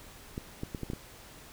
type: clicks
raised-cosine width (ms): 3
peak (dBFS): -22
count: 6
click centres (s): 0.379 / 0.634 / 0.748 / 0.833 / 0.901 / 0.934
effects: pink hiss -51 dBFS RMS until 1.52 s